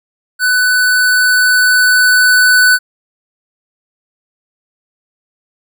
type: tone with level ramp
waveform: square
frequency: 1496 Hz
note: F#6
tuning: 19 cents sharp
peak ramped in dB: -10 to -6 dBFS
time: 0.39-2.79 s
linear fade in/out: 50 ms
effects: none